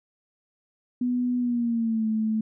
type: tone with pitch glide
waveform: sine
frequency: 246.9 to 218.7 Hz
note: B3 to A3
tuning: 0 to -10 cents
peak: -22 dBFS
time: 1.01-2.41 s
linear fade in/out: 5 ms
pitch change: -210 cents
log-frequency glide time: 1.38-2.07 s
effects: none